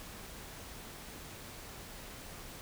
silence, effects pink hiss -48 dBFS RMS until 2.61 s

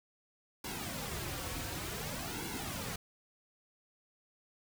pink noise with flanger, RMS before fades -40 dBFS, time 0.64-2.96 s, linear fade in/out 5 ms, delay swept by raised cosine 1.6 to 5 ms, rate 0.55 Hz, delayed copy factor -0.8, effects none

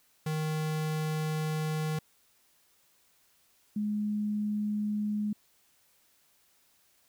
square / sine tone pair in turn, 155.56 / 209.5 Hz, D#3 / G#3, 0 / +15 cents, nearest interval perfect fourth, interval 515 cents, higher second, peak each -30 / -28 dBFS, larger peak second, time 0.26-1.99 / 3.76-5.33 s, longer first, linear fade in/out 5 ms, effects white hiss -67 dBFS RMS until 7.08 s

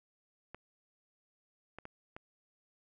clicks, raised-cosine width 0.5 ms, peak -30 dBFS, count 4, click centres 0.546 / 1.786 / 1.854 / 2.165 s, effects none

